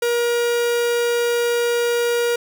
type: tone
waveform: 45% pulse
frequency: 475.5 Hz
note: A#4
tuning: 34 cents sharp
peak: -17 dBFS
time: 0.02-2.36 s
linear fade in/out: 5 ms
effects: none